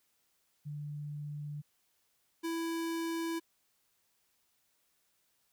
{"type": "tone pair in turn", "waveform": ["sine", "square"], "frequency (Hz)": [147.4, 330.9], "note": ["D3", "E4"], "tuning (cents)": [7, 7], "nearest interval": "octave + major second", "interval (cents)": 1400, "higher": "second", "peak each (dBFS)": [-38, -34], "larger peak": "second", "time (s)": [[0.65, 1.62], [2.43, 3.4]], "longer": "neither", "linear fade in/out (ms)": 20, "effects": ["white hiss -75 dBFS RMS until 5.52 s"]}